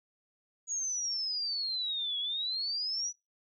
sine exponential two-way sweep, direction down then up, 6780 to 3322 to 5960 Hz, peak -31 dBFS, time 0.67-3.13 s, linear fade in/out 50 ms, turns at 2.19 s, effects noise-tail reverb RT60 0.2 s tail -22 dB re dry

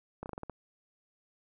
slowing click train, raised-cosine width 1 ms, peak -25 dBFS, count 7, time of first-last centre 0.23-0.497 s, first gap 29 ms, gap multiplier 1.17, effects none

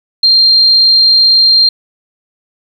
sine tone, 4186 Hz, C8, in tune, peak -4 dBFS, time 0.23-1.69 s, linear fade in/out 5 ms, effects 7-bit

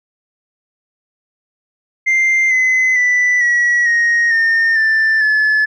sine tone with pitch steps, 2093 / 2036 / 1980.1 / 1926 / 1873.3 / 1822.1 / 1772.2 / 1723.8 Hz, C7 / C7 / B6 / B6 / A#6 / A#6 / A6 / A6, 0 / -48 / +4 / -44 / +8 / -40 / +12 / -36 cents, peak -8 dBFS, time 2.06-5.66 s, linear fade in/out 20 ms, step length 450 ms, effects tanh soft clip ceiling -9 dBFS

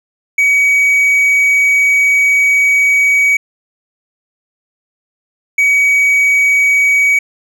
triangle tone pair in turn, 2264 / 2264 Hz, C#7 / C#7, +36 / +36 cents, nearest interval unison, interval 0 cents, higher neither, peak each -6 dBFS, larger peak neither, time 0.38-3.37 / 5.58-7.19 s, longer first, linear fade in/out 5 ms, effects none

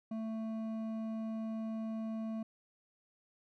sine tone with hard clipping, 221.8 Hz, A3, 14 cents sharp, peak -38 dBFS, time 0.11-2.43 s, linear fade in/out 5 ms, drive 8 dB, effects none

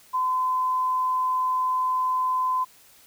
sine tone, 1021 Hz, C6, 43 cents flat, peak -21 dBFS, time 0.13-2.65 s, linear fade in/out 20 ms, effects white hiss -54 dBFS RMS until 3.06 s

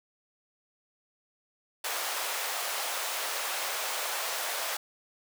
pink high-pass noise, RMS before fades -33 dBFS, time 1.84-4.77 s, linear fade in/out 5 ms, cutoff 580 Hz, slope 24 dB/octave, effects none

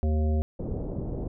harmonic tone, 77 Hz, D#2, 17 cents flat, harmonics 1 / 3 / 5 / 7 / 9, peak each -22 / -32 / -36 / -39 / -41 dBFS, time 0.03-0.42 s, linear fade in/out 0 ms
pink low-pass noise, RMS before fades -32 dBFS, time 0.59-1.28 s, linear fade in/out 5 ms, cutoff 550 Hz, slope 24 dB/octave
effects none

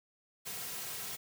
white noise with comb filter, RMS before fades -41 dBFS, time 0.45-1.17 s, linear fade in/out 20 ms, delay 3.4 ms, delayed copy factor -0.55, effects none

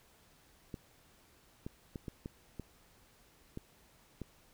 clicks, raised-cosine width 3 ms, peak -28 dBFS, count 8, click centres 0.742 / 1.665 / 1.958 / 2.082 / 2.259 / 2.597 / 3.574 / 4.217 s, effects pink hiss -65 dBFS RMS until 4.53 s

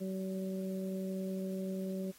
harmonic tone, 189.6 Hz, F#3, 43 cents sharp, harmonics 1 / 2 / 3, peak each -36 / -42 / -44 dBFS, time 0-2.12 s, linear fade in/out 20 ms, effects white hiss -60 dBFS RMS until 2.18 s + AAC 48 kbps

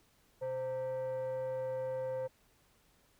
sine tone with frequency modulation, 521 Hz, C5, 7 cents flat, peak -32 dBFS, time 0.41-2.28 s, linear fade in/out 20 ms, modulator 394 Hz, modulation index 0.37, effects tanh soft clip ceiling -33 dBFS + pink hiss -69 dBFS RMS until 3.19 s

